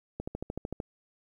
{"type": "click train", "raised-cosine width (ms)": 2, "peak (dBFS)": -21, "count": 9, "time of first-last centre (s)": [0.2, 0.802], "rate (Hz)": 13.3, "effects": ["10-bit"]}